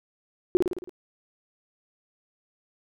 sine tone with echo, 360 Hz, F#4, 47 cents flat, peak -14 dBFS, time 0.55-0.57 s, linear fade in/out 0 ms, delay 54 ms, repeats 6, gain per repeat -4 dB, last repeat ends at 0.894 s, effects none

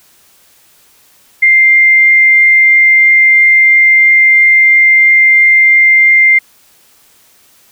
sine tone, 2099 Hz, C7, 5 cents sharp, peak -3 dBFS, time 1.42-6.39 s, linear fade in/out 10 ms, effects white hiss -47 dBFS RMS until 7.71 s

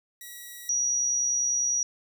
5% pulse / sine tone pair in turn, 1926 / 5785 Hz, B6 / F#8, -44 / -40 cents, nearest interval octave + perfect fifth, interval 1904 cents, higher second, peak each -30 / -23 dBFS, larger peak second, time 0.21-0.69 / 0.69-1.83 s, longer second, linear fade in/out 2 ms, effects none

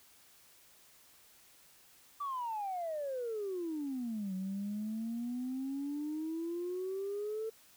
sine exponential two-way sweep, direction down then up, 1174.7 to 185.9 to 448.4 Hz, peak -34 dBFS, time 2.2-7.5 s, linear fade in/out 10 ms, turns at 4.34 s, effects tanh soft clip ceiling -31 dBFS + white hiss -62 dBFS RMS until 7.76 s

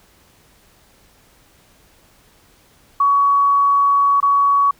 sine tone with dropouts, 1125 Hz, C#6, 25 cents sharp, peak -11 dBFS, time 3-4.71 s, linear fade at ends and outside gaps 5 ms, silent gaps 4.203-4.227 s, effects pink hiss -53 dBFS RMS until 4.79 s

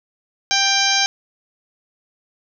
harmonic tone with a mistuned harmonic, 788 Hz, G5, 9 cents sharp, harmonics 1 / 2 / 3 / 4 / 5 / 6 / 7 / 8, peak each -23 / -23 / -23 / -23 / -23 / -23 / -23 / -23 dBFS, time 0.51-1.06 s, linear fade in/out 0 ms, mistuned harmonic 6, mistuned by +34 cents, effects none

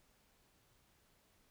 silence, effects pink hiss -72 dBFS RMS until 1.5 s

